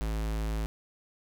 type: tone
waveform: square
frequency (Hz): 54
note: A1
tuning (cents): -32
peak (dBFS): -30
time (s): 0.01-0.66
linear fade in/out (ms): 0
effects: 10-bit